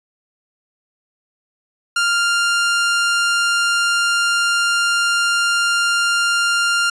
sawtooth tone, 1396.9 Hz, F6, in tune, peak -11 dBFS, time 1.96-6.9 s, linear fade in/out 5 ms, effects resampled to 22050 Hz

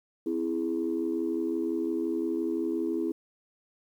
sine chord, C augmented, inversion none, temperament equal with one note detuned, 257.7 / 329.6 / 415.3 Hz, C4 / E4 / G#4, -26 / 0 / 0 cents, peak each -33 / -28 / -33 dBFS, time 0.26-3.12 s, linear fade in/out 5 ms, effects tanh soft clip ceiling -19 dBFS + 10-bit

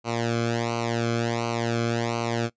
sawtooth tone with flanger, 116.7 Hz, A#2, 2 cents sharp, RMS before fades -26 dBFS, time 0.04-2.5 s, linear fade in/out 50 ms, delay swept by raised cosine 0.57 to 1.08 ms, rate 1.4 Hz, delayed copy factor -0.95, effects noise-tail reverb RT60 0.1 s tail -21 dB re dry + resampled to 16000 Hz

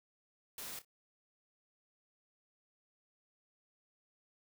white noise with echo, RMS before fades -45 dBFS, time 0.58-0.79 s, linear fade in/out 2 ms, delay 29 ms, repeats 2, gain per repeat -13 dB, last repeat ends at 0.848 s, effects none

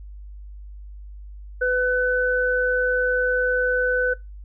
sine tone pair together, 501.1 / 1505 Hz, B4 / F#6, +25 / +29 cents, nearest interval octave + perfect fifth, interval 1904 cents, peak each -21 dBFS, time 1.61-4.14 s, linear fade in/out 10 ms, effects noise-tail reverb RT60 0.2 s tail -21 dB re dry + added 50 Hz sine -36 dBFS peak until 4.44 s

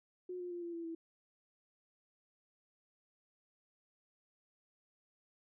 sine tone with pitch steps, 362.3 / 355.5 / 348.7 / 342.2 / 335.7 / 329.4 Hz, F#4 / F4 / F4 / F4 / E4 / E4, -36 / +31 / -3 / -35 / +32 / -1 cents, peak -40 dBFS, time 0.29-0.95 s, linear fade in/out 5 ms, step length 110 ms, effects none

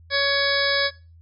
harmonic tone, 560 Hz, C#5, 18 cents sharp, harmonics 1 / 2 / 3 / 4 / 6 / 7 / 8 / 9, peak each -25 / -31 / -22 / -28 / -30 / -28 / -29 / -27 dBFS, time 0.1-0.91 s, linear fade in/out 50 ms, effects noise-tail reverb RT60 0.3 s tail -18 dB re dry + added 83 Hz sine -46 dBFS peak until 1.21 s

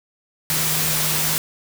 sine tone in noise, 155.9 Hz, D#3, 4 cents sharp, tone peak -29 dBFS, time 0.5-1.38 s, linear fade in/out 0 ms, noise white, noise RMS -21 dBFS, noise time 0.5-1.38 s, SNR -11 dB, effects none

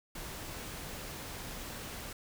pink noise, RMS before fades -43 dBFS, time 0.15-2.13 s, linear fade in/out 5 ms, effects none

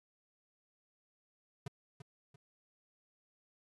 square tone with echo, 138.59 Hz, C#3, in tune, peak -39 dBFS, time 1.66-1.68 s, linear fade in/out 5 ms, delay 340 ms, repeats 2, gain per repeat -9 dB, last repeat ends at 2.36 s, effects AAC 32 kbps

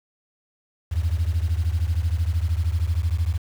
sine beating tone pair, 78.1 / 91.1 Hz, D#2 / F#2, +7 / -26 cents, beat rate 13 Hz, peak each -21 / -23 dBFS, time 0.91-3.38 s, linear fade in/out 20 ms, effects tanh soft clip ceiling -13 dBFS + 7-bit

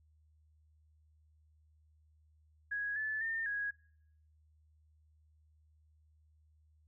sine tone with pitch steps, 1661 / 1738 / 1811 / 1656 Hz, G#6 / A6 / A6 / G#6, 0 / -22 / +49 / -5 cents, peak -34 dBFS, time 2.71-3.71 s, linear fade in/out 10 ms, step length 250 ms, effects noise-tail reverb RT60 0.7 s tail -24 dB re dry + added 77 Hz sine -65 dBFS peak until 6.87 s

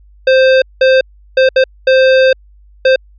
square tone bursts at uneven times, 523.3 Hz, C5, in tune, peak -6 dBFS, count 6, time 0.27-0.62 / 0.81-1.01 / 1.37-1.49 / 1.56-1.64 / 1.87-2.33 / 2.85-2.96 s, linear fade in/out 5 ms, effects added 50 Hz sine -40 dBFS peak until 3.18 s + resampled to 11025 Hz

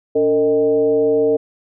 sine tone with frequency modulation, 453.6 Hz, A#4, 47 cents flat, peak -12 dBFS, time 0.15-1.37 s, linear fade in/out 10 ms, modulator 168 Hz, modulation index 0.69, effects none

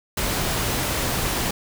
pink noise, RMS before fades -24 dBFS, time 0.17-1.51 s, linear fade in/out 5 ms, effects none

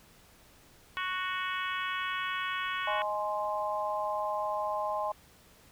harmonic tone, 370 Hz, F#4, in tune, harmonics 3 / 4 / 5 / 6 / 7 / 8 / 9, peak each -35 / -37 / -39 / -41 / -42 / -43 / -44 dBFS, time 0.97-3.02 s, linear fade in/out 0 ms
sine chord, Ab major, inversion second, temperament equal with one note detuned, 622.3 / 837.4 / 1046.5 Hz, Eb5 / Ab5 / C6, 0 / +14 / 0 cents, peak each -34 dBFS, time 2.87-5.12 s, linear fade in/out 5 ms
effects pink hiss -59 dBFS RMS until 5.71 s

